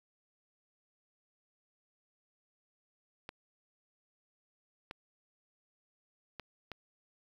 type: clicks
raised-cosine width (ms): 0.3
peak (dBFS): -26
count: 4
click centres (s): 3.291 / 4.911 / 6.397 / 6.717
effects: 9-bit